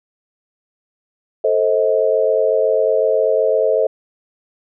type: chord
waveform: sine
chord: A diminished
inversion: none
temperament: just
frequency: 440 / 528 / 633.6 Hz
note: A4 / C5 / Eb5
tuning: 0 / +16 / +31 cents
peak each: -17 dBFS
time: 1.44-3.87 s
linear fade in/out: 5 ms
effects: none